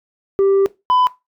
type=tone pair in turn; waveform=sine; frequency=392 / 1001.9 Hz; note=G4 / B5; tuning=0 / +25 cents; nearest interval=octave + major third; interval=1625 cents; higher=second; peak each=-8 dBFS; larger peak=neither; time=0.39-0.66 / 0.9-1.07 s; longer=first; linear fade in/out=0 ms; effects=noise-tail reverb RT60 0.2 s tail -20 dB re dry + tanh soft clip ceiling -10 dBFS